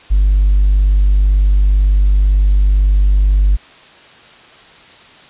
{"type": "tone with hard clipping", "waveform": "sine", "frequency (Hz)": 48.99, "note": "G1", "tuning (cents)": 0, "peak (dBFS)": -8, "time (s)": [0.1, 3.57], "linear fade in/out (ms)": 20, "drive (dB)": 1, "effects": ["white hiss -41 dBFS RMS until 5.29 s", "resampled to 8000 Hz"]}